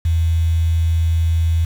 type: tone with quantisation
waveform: sine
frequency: 82.41 Hz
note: E2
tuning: in tune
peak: -13 dBFS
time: 0.05-1.65 s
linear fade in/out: 5 ms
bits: 6
effects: none